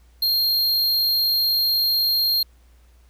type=tone; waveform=square; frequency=4216 Hz; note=C8; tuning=12 cents sharp; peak=-18 dBFS; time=0.22-2.43 s; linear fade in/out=5 ms; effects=added 60 Hz sine -50 dBFS peak until 3.09 s + pink hiss -62 dBFS RMS until 3.09 s